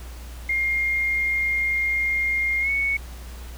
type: tone with pitch glide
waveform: sine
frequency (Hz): 2124 to 2217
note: C7 to C#7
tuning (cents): +25 to 0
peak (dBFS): -20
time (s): 0.49-2.97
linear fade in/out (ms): 5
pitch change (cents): +75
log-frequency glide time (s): 2.61-2.7
effects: added 60 Hz sine -35 dBFS peak until 3.57 s + pink hiss -45 dBFS RMS until 3.57 s